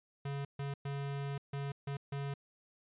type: tone bursts at uneven times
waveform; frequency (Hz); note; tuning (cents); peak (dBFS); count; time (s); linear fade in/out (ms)
square; 140.2; C#3; +20; -37; 6; 0.25-0.45 / 0.59-0.74 / 0.85-1.38 / 1.53-1.72 / 1.87-1.97 / 2.12-2.34; 5
effects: resampled to 8000 Hz